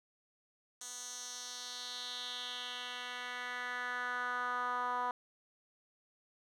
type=tone with band-pass filter sweep; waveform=10% pulse; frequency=246.9 Hz; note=B3; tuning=in tune; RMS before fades=-40 dBFS; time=0.81-5.11 s; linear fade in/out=2 ms; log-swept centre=7100 to 1000 Hz; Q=2.9; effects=none